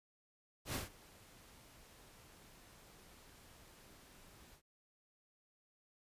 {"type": "noise with ADSR envelope", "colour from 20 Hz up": "pink", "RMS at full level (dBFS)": -39, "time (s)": [0.65, 4.62], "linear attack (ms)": 89, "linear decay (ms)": 150, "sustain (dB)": -22, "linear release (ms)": 82, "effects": ["resampled to 32000 Hz"]}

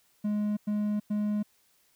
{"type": "tone bursts", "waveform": "triangle", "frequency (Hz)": 209, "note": "G#3", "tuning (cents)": 11, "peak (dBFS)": -24, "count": 3, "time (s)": [0.24, 1.43], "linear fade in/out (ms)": 10, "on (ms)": 330, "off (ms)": 100, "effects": ["white hiss -67 dBFS RMS until 1.95 s"]}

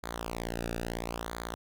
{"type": "tone with flanger", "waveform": "sawtooth", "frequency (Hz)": 58, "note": "A#1", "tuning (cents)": -8, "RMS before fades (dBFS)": -37, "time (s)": [0.03, 1.55], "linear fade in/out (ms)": 10, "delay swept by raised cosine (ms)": [0.36, 0.96], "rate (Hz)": 0.74, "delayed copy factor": -0.85, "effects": []}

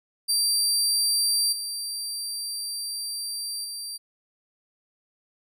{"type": "tone with level steps", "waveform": "25% pulse", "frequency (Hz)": 4699, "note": "D8", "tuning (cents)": 0, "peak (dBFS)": [-16, -25, -28], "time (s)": [0.28, 3.98], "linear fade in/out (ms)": 20, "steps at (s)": [1.52, 3.64], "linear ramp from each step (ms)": 10, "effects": []}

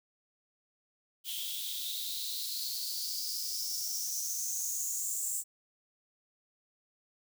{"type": "noise with high-pass filter sweep", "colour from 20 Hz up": "blue", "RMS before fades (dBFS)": -36, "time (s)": [1.24, 5.44], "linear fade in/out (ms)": 50, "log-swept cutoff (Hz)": [3200, 7700], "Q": 7.8, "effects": []}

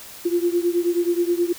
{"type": "beating tone pair", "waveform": "sine", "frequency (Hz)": [343.9, 353.3], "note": ["F4", "F4"], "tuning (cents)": [-27, 20], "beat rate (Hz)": 9.4, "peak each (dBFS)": [-20, -22], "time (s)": [0.25, 1.53], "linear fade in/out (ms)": 10, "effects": ["white hiss -40 dBFS RMS until 1.58 s"]}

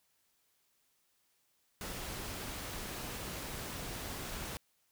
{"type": "noise", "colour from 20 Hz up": "pink", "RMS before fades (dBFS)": -42, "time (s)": [1.81, 4.57], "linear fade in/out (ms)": 0, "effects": ["white hiss -75 dBFS RMS until 4.91 s"]}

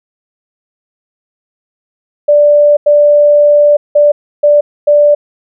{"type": "tone bursts at uneven times", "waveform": "sine", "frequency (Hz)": 587.3, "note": "D5", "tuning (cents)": 0, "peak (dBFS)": -3, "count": 5, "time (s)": [[2.28, 2.77], [2.86, 3.77], [3.95, 4.12], [4.43, 4.61], [4.87, 5.15]], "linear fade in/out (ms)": 10, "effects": []}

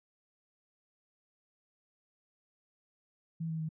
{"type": "tone with pitch steps", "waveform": "sine", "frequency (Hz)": [163.4, 160.69, 158.02], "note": ["E3", "E3", "D#3"], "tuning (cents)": [-15, -44, 27], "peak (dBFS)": -33, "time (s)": [3.4, 3.691], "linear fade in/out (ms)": 10, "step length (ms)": 97, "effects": []}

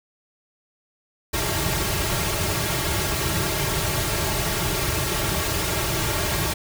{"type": "noise with comb filter", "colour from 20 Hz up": "pink", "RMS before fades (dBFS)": -24, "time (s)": [1.33, 6.54], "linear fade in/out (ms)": 10, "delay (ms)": 4, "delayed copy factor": -0.95, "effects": []}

